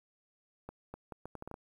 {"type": "accelerating click train", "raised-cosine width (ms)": 1, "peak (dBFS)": -29, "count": 9, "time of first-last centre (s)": [0.69, 1.541], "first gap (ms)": 250, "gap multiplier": 0.73, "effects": ["10-bit"]}